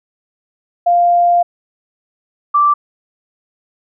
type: tone pair in turn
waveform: sine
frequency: 698 / 1170.2 Hz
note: F5 / D6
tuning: -1 / -7 cents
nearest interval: major sixth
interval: 894 cents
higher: second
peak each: -8 dBFS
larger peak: neither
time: 0.86-1.43 / 2.54-2.74 s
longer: first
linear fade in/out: 10 ms
effects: none